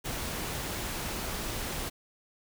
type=noise; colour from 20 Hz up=pink; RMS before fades=-35 dBFS; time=0.04-1.9 s; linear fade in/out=20 ms; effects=none